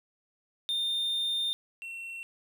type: tone pair in turn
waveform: triangle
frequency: 3626 / 2716 Hz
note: A#7 / F7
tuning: -49 / -49 cents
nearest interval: perfect fourth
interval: 500 cents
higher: first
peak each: -26 / -36 dBFS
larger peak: first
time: 0.69-1.53 / 1.82-2.23 s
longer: first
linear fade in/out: 0 ms
effects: none